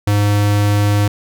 square tone, 102.9 Hz, G#2, 16 cents flat, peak -12 dBFS, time 0.07-1.08 s, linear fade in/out 5 ms, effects none

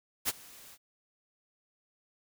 white noise with ADSR envelope, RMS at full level -28 dBFS, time 0.25-0.78 s, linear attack 34 ms, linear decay 33 ms, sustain -24 dB, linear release 52 ms, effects none

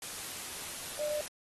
sine tone in noise, 599 Hz, D5, 34 cents sharp, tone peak -32 dBFS, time 0.99-1.21 s, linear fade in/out 2 ms, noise white, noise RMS -41 dBFS, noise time 0.02-1.28 s, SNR +6 dB, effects AAC 32 kbps

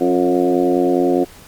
harmonic tone with a mistuned harmonic, 89.8 Hz, F2, 49 cents sharp, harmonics 2 / 3 / 4 / 5 / 6 / 7 / 8, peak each -27 / -17 / -16 / -22 / -22 / -27 / -23 dBFS, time 0-1.25 s, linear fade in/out 20 ms, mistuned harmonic 4, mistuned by -25 cents, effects pink hiss -42 dBFS RMS until 1.47 s + MP3 96 kbps

